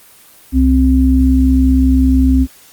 sine tone pair together, 65.41 / 261.6 Hz, C2 / C4, 0 / 0 cents, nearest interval 2 octaves, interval 2400 cents, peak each -10 dBFS, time 0.52-2.47 s, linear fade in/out 50 ms, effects white hiss -43 dBFS RMS until 2.72 s + Opus 24 kbps

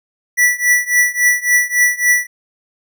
square tone with tremolo, 1959 Hz, B6, 15 cents flat, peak -8 dBFS, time 0.37-2.27 s, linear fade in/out 20 ms, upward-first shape triangle, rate 3.6 Hz, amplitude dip 95%, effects none

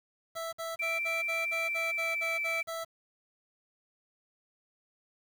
25% pulse tone bursts, 659.3 Hz, E5, in tune, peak -31 dBFS, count 11, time 0.35-2.85 s, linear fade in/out 20 ms, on 180 ms, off 52 ms
sine tone with pitch glide, 2349 to 2326 Hz, D7 to D7, 0 to -17 cents, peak -30 dBFS, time 0.79-2.63 s, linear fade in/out 10 ms, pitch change -17 cents, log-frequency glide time 1.56-2.25 s
effects 9-bit

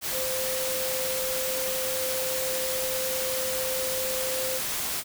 sine tone in noise, 519 Hz, C5, 14 cents flat, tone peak -30 dBFS, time 0.11-4.61 s, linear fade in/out 50 ms, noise white, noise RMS -30 dBFS, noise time 0.01-5.04 s, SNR -3 dB, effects none

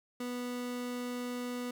30% pulse tone, 245.9 Hz, B3, 7 cents flat, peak -33 dBFS, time 0.2-1.71 s, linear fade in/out 5 ms, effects none

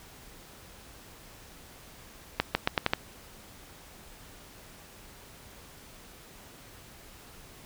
accelerating click train, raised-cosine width 0.3 ms, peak -7 dBFS, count 6, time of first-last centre 2.4-2.935 s, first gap 150 ms, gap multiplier 0.83, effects pink hiss -51 dBFS RMS until 7.65 s

